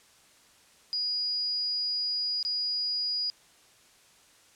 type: tone with dropouts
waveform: sine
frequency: 4900 Hz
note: D#8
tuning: 27 cents flat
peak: -27 dBFS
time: 0.93-3.3 s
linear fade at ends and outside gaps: 0 ms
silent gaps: 2.428-2.45 s
effects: white hiss -59 dBFS RMS until 4.55 s + low-pass 9000 Hz 12 dB/octave